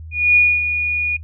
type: tone with ADSR envelope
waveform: sine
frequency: 2448 Hz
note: D#7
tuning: 29 cents flat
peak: -7 dBFS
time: 0.11-1.17 s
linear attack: 250 ms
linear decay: 250 ms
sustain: -9 dB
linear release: 9 ms
effects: noise-tail reverb RT60 0.1 s tail -23 dB re dry + added 80 Hz sine -31 dBFS peak until 1.23 s